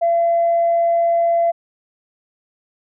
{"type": "tone", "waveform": "sine", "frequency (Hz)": 679, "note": "F5", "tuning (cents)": -49, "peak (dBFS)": -12, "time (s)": [0.01, 1.52], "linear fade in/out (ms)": 20, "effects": ["tanh soft clip ceiling -9 dBFS"]}